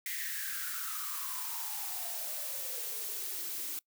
blue noise with high-pass filter sweep, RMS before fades -38 dBFS, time 0.06-3.79 s, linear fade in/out 2 ms, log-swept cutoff 2000 to 290 Hz, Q 9.3, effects noise-tail reverb RT60 0.1 s tail -23 dB re dry

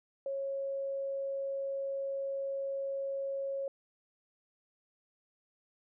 sine tone, 548 Hz, C#5, 20 cents flat, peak -33 dBFS, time 0.26-3.68 s, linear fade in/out 2 ms, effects none

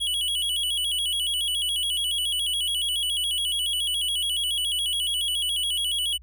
square tone with vibrato, 3136 Hz, G7, in tune, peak -24 dBFS, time 0-6.18 s, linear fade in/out 20 ms, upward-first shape square, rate 7.1 Hz, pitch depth 95 cents each way, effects added 60 Hz sine -45 dBFS peak until 6.22 s

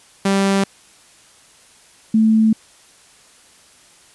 sawtooth / sine tone pair in turn, 196 / 220 Hz, G3 / A3, 0 / 0 cents, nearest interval major second, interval 200 cents, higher second, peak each -10 dBFS, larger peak neither, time 0.25-0.64 / 2.14-2.53 s, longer neither, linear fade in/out 5 ms, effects white hiss -49 dBFS RMS until 4.14 s + resampled to 24000 Hz

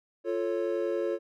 triangle chord, F augmented, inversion none, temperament equal with one note detuned, 349.2 / 440 / 551.2 Hz, F4 / A4 / C#5, 0 / 0 / -10 cents, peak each -29 / -30 / -30 dBFS, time 0.24-1.19 s, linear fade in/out 50 ms, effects none

